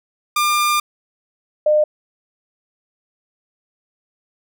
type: tone pair in turn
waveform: sawtooth / sine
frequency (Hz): 1199 / 605.8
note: D6 / D#5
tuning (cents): +36 / -46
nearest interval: octave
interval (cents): 1182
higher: first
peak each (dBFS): -11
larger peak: neither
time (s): 0.36-0.8 / 1.66-1.84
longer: first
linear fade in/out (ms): 5
effects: none